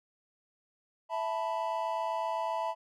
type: chord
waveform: triangle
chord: E suspended fourth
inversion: none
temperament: equal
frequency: 659.3 / 880 / 987.8 Hz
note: E5 / A5 / B5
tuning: 0 / 0 / 0 cents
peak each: -33 dBFS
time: 1.09-2.75 s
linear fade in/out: 50 ms
effects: none